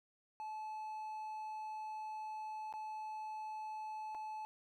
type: tone with dropouts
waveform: triangle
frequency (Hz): 864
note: A5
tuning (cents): -32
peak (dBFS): -40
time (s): 0.4-4.45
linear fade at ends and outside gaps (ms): 0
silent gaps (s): 2.726-2.738 / 4.147-4.15
effects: none